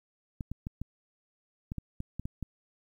clicks, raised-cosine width 5 ms, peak -23 dBFS, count 10, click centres 0.408 / 0.516 / 0.669 / 0.816 / 1.719 / 1.783 / 2.004 / 2.196 / 2.255 / 2.427 s, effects 10-bit

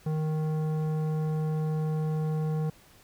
triangle tone with tanh clipping, 155.56 Hz, D#3, in tune, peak -28 dBFS, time 0.06-2.7 s, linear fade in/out 5 ms, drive 17 dB, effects pink hiss -57 dBFS RMS until 3.03 s

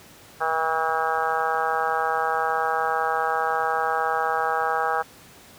harmonic tone, 160.9 Hz, E3, 42 cents flat, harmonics 3 / 4 / 5 / 6 / 7 / 8 / 9 / 10, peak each -30 / -33 / -25 / -33 / -30 / -28 / -33 / -31 dBFS, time 0.4-5.03 s, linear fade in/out 20 ms, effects pink hiss -48 dBFS RMS until 5.58 s + high-pass 80 Hz 12 dB/octave

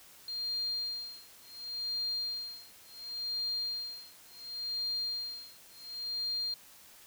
sine tone with tremolo, 4200 Hz, C8, 6 cents sharp, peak -31 dBFS, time 0.28-6.54 s, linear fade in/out 2 ms, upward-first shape sine, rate 0.7 Hz, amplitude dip 100%, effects white hiss -56 dBFS RMS until 7.06 s

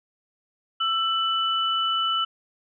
sine tone pair together, 1329.7 / 2985 Hz, E6 / F#7, +15 / +15 cents, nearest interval octave + major second, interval 1400 cents, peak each -24 / -24 dBFS, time 0.8-2.25 s, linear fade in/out 10 ms, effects none

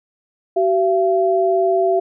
sine tone pair together, 380.9 / 678.7 Hz, G4 / F5, -50 / -50 cents, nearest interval minor seventh, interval 1000 cents, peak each -16 dBFS, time 0.56-2 s, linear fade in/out 10 ms, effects none

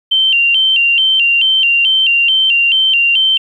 sine tone with vibrato, 2935 Hz, F#7, 15 cents flat, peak -8 dBFS, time 0.11-3.38 s, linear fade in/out 10 ms, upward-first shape square, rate 2.3 Hz, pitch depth 99 cents each way, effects 8-bit

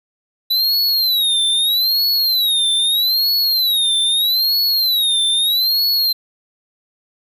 square tone with vibrato, 3948 Hz, B7, 1 cent flat, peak -14 dBFS, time 0.5-6.13 s, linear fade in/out 10 ms, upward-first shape sine, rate 0.79 Hz, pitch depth 180 cents each way, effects none

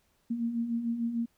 sine beating tone pair, 227.7 / 234.4 Hz, A#3 / A#3, -40 / +10 cents, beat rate 6.7 Hz, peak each -37 / -29 dBFS, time 0.3-1.26 s, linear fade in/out 10 ms, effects pink hiss -71 dBFS RMS until 1.37 s

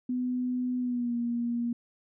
sine tone with pitch glide, 250 to 237.2 Hz, B3 to A#3, +21 to +30 cents, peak -27 dBFS, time 0.09-1.73 s, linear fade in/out 5 ms, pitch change -91 cents, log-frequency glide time 0.79-1.15 s, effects none

